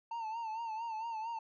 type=tone with vibrato; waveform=triangle; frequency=900 Hz; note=A5; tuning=39 cents sharp; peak=-35 dBFS; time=0.11-1.39 s; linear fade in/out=5 ms; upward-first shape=sine; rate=4.4 Hz; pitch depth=68 cents each way; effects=resampled to 16000 Hz